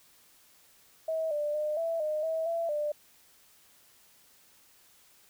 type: tone with pitch steps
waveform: sine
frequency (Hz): 642 / 592 / 605 / 662 / 612 / 645 / 670 / 595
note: E5 / D5 / D#5 / E5 / D#5 / E5 / E5 / D5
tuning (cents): -46 / +14 / -49 / +7 / -29 / -38 / +28 / +22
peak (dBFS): -28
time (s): 1.08-2.92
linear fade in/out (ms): 5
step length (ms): 230
effects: white hiss -61 dBFS RMS until 5.29 s